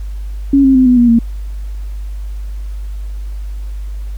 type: tone with pitch steps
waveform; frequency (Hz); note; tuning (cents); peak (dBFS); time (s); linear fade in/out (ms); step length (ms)
sine; 276.9 / 267.2 / 257.8 / 248.7 / 239.9 / 231.5; C#4 / C4 / C4 / B3 / A#3 / A#3; -2 / +36 / -26 / +12 / +50 / -12; -5; 0.53-1.19; 5; 110
effects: added 50 Hz sine -20 dBFS peak until 4.17 s + pink hiss -47 dBFS RMS until 4.17 s